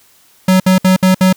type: tone bursts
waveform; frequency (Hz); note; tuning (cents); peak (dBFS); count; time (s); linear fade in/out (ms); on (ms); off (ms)
square; 186.5; F#3; +14; -7; 5; 0.48-1.328; 5; 120; 62
effects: white hiss -49 dBFS RMS until 1.36 s